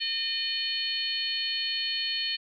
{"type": "harmonic tone with a mistuned harmonic", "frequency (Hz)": 609, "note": "D#5", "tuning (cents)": -37, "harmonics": [3, 4, 5, 6, 7], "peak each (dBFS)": [-38, -37, -31, -40, -31], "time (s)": [0, 2.37], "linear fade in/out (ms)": 20, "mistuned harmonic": 7, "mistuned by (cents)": 28, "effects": []}